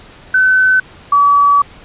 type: tone pair in turn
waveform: sine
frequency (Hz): 1518 / 1143.2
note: F#6 / D6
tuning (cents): +44 / -47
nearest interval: perfect fourth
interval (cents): 491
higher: first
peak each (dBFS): -7 / -6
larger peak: second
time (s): 0.34-0.8 / 1.12-1.62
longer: second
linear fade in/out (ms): 5
effects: pink hiss -39 dBFS RMS until 1.84 s + resampled to 8000 Hz